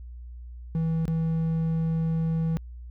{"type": "tone with dropouts", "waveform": "triangle", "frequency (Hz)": 162.5, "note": "E3", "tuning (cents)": -24, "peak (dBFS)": -21, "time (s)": [0.75, 2.57], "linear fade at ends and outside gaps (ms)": 0, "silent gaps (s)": [1.054, 1.08], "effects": ["added 60 Hz sine -38 dBFS peak until 2.9 s"]}